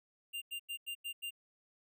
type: tone bursts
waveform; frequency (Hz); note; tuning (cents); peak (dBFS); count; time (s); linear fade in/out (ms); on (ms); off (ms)
square; 2794; F7; 0; -39; 6; 0.33-1.308; 20; 88; 90
effects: none